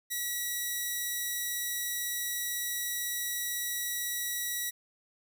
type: tone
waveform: 5% pulse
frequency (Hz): 1934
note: B6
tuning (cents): -37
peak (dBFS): -21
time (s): 0.1-4.71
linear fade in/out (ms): 20
effects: none